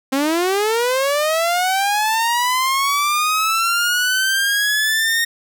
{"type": "linear sweep", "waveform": "sawtooth", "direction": "up", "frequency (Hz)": [261.6, 1856], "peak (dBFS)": -12, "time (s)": [0.12, 5.25], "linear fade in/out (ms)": 10, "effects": []}